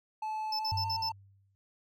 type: tone with pitch glide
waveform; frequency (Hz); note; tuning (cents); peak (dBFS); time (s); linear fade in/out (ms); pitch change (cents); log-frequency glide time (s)
triangle; 867 to 897.6; A5 to A5; -26 to +34; -31; 0.22-1.12; 5; +60; 0.58-0.85
type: tone bursts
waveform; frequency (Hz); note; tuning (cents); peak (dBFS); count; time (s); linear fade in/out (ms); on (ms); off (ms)
triangle; 5274; E8; 0; -31; 5; 0.52-1.092; 5; 72; 53
type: tone with exponential decay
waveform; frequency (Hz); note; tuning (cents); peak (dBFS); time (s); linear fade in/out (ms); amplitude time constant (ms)
sine; 98.1; G2; +2; -30; 0.72-1.55; 0; 180
effects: none